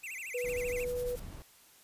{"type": "tone with vibrato", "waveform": "square", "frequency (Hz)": 2349, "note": "D7", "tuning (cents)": 0, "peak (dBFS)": -40, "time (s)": [0.03, 0.85], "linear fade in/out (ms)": 10, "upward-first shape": "sine", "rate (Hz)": 13, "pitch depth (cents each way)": 270}
{"type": "tone", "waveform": "sine", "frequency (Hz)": 491.2, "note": "B4", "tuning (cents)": -9, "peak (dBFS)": -32, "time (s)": [0.34, 1.16], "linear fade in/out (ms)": 10}
{"type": "noise with tremolo", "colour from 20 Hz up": "blue", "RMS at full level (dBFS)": -45, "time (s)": [0.37, 1.2], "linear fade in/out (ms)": 10, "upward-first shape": "triangle", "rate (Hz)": 10, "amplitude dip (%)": 85}
{"type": "noise", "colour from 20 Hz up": "brown", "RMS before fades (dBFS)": -44, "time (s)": [0.44, 1.42], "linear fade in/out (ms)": 0}
{"effects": ["white hiss -60 dBFS RMS until 1.83 s", "resampled to 32000 Hz"]}